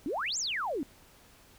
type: exponential two-way sweep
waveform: sine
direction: up then down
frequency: 253.5 to 7680 to 253.5 Hz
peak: -30 dBFS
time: 0.06-0.83 s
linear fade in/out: 0 ms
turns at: 0.38 s
effects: pink hiss -58 dBFS RMS until 1.58 s